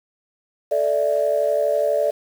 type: chord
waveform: sine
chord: A suspended fourth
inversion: none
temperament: equal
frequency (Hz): 440 / 587.3 / 659.3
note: A4 / D5 / E5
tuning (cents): 0 / 0 / 0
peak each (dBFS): -24 / -18 / -23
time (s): 0.71-2.11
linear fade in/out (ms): 10
effects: tanh soft clip ceiling -8 dBFS + 7-bit